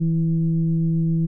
sine tone with frequency modulation, 163.2 Hz, E3, 17 cents flat, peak -17 dBFS, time 0-1.27 s, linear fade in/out 20 ms, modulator 167 Hz, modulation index 0.42, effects none

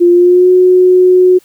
sine tone with pitch glide, 349.2 to 365.9 Hz, F4 to F#4, 0 to -19 cents, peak -3 dBFS, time 0-1.39 s, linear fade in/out 20 ms, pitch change +81 cents, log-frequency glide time 0.11-0.5 s, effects white hiss -48 dBFS RMS until 1.44 s

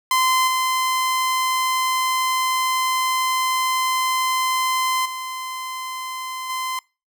sawtooth tone with level steps, 1033 Hz, C6, 22 cents flat, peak -12 / -15 / -24 / -20 dBFS, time 0.11-6.79 s, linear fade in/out 2 ms, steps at 0.47 / 5.05 / 6.49 s, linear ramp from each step 10 ms, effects noise-tail reverb RT60 0.3 s tail -24 dB re dry

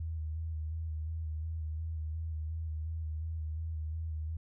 sine tone with vibrato, 79.4 Hz, D#2, 36 cents sharp, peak -34 dBFS, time 0-4.37 s, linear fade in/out 5 ms, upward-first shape square, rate 2.8 Hz, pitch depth 32 cents each way, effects none

